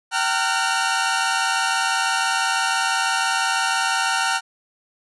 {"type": "tone cluster", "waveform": "sawtooth", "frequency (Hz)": [772, 914, 1378, 1458], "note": ["G5", "A#5", "F6", "F#6"], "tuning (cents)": [-27, -34, -24, -26], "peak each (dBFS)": -21, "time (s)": [0.11, 4.41], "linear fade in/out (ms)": 50, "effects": ["resampled to 24000 Hz"]}